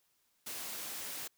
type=high-pass noise; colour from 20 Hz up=white; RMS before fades=-42 dBFS; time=0.46-1.28 s; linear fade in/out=10 ms; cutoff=120 Hz; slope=12 dB/octave; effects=white hiss -75 dBFS RMS until 1.37 s